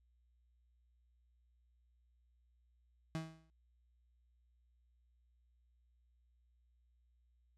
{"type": "tone with exponential decay", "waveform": "35% pulse", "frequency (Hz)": 160.8, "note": "E3", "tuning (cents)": -43, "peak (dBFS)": -34, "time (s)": [3.15, 3.5], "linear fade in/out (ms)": 0, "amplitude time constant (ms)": 76, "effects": ["added 60 Hz sine -70 dBFS peak until 7.57 s", "low-pass 8000 Hz 12 dB/octave"]}